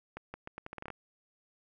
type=accelerating click train; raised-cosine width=0.5 ms; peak=-26 dBFS; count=11; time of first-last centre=0.17-0.903 s; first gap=170 ms; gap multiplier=0.79; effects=none